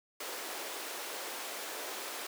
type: high-pass noise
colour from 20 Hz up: pink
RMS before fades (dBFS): -41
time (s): 0.2-2.27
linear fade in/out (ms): 5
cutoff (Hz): 370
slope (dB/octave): 24
effects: none